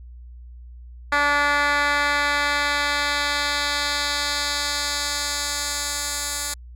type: tone with band-pass filter sweep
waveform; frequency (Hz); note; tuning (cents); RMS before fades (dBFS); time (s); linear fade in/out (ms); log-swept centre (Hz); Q
10% pulse; 289.2; D4; -27; -23; 1.12-6.54; 5; 1700 to 8500; 1.1
effects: added 60 Hz sine -38 dBFS peak until 6.75 s